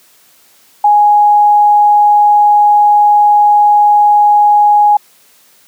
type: tone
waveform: sine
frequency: 830.6 Hz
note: G#5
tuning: in tune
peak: -4 dBFS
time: 0.84-4.97 s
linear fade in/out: 5 ms
effects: white hiss -47 dBFS RMS until 5.67 s + high-pass 150 Hz 12 dB/octave